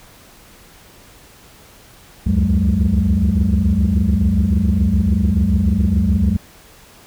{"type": "tone cluster", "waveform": "sine", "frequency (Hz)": [68.8, 75.8, 92.2, 186.8, 211.9], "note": ["C#2", "D#2", "F#2", "F#3", "G#3"], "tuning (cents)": [-12, -45, -6, 17, 35], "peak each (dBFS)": -18, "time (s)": [2.26, 6.37], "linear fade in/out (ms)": 10, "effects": ["tanh soft clip ceiling -6 dBFS", "pink hiss -45 dBFS RMS until 7.06 s"]}